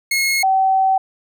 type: tone pair in turn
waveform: sawtooth / sine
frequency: 2166 / 765.8 Hz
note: C#7 / G5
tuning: -41 / -41 cents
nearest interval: octave + tritone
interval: 1800 cents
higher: first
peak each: -12 dBFS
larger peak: neither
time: 0.11-0.43 / 0.43-0.98 s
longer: second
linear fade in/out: 5 ms
effects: none